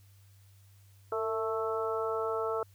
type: harmonic tone with a mistuned harmonic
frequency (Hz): 220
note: A3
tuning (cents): 0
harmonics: 2 / 3 / 4 / 5 / 6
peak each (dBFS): -32 / -37 / -41 / -41 / -36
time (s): 1.12-2.63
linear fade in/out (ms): 2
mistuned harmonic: 2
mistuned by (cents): +35
effects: added 98 Hz sine -56 dBFS peak until 2.74 s + white hiss -67 dBFS RMS until 2.74 s